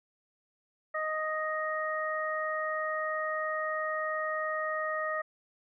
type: harmonic tone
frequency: 623 Hz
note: D#5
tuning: 2 cents sharp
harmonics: 1 / 2 / 3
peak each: -34 / -34 / -35 dBFS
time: 0.94-5.22 s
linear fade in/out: 10 ms
effects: none